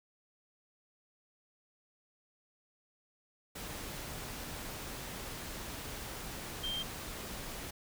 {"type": "tone in noise", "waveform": "sine", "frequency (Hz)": 3168, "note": "G7", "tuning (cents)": 18, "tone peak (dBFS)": -35, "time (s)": [6.63, 6.83], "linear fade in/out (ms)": 10, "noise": "pink", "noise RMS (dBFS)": -43, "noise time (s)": [3.55, 7.71], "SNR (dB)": 5, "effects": []}